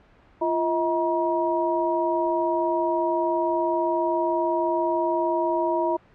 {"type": "tone cluster", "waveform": "sine", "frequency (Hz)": [344.5, 638, 953], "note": ["F4", "D#5", "A#5"], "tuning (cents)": [-24, 43, 38], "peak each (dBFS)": -25, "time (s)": [0.41, 5.97], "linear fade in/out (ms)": 10, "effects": ["pink hiss -55 dBFS RMS until 6.14 s", "low-pass 2000 Hz 12 dB/octave"]}